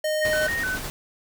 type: tone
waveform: square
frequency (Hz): 616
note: D#5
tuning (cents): -17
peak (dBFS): -23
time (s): 0.04-0.47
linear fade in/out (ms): 5
type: tone with vibrato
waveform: sine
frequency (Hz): 1675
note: G#6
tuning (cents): +14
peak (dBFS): -24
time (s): 0.18-0.79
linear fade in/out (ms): 50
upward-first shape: square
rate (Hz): 3.3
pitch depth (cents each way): 180
type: noise with tremolo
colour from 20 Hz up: pink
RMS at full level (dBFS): -32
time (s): 0.25-0.9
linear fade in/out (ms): 0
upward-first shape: sine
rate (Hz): 12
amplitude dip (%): 25
effects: none